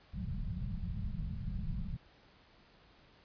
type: low-pass noise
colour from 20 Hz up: pink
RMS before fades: -38 dBFS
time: 0.13-1.97 s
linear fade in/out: 5 ms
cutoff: 210 Hz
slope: 96 dB/octave
effects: pink hiss -63 dBFS RMS until 3.24 s + resampled to 11025 Hz